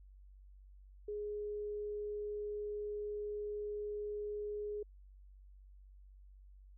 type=tone; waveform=sine; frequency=416.8 Hz; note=G#4; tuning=6 cents sharp; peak=-38 dBFS; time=1.08-4.83 s; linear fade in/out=5 ms; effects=added 48 Hz sine -55 dBFS peak until 6.77 s